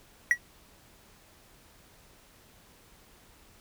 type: tone with exponential decay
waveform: triangle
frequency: 1927 Hz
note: B6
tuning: 43 cents flat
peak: -13 dBFS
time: 0.31-0.38 s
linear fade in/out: 1 ms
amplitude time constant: 15 ms
effects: pink hiss -58 dBFS RMS until 3.6 s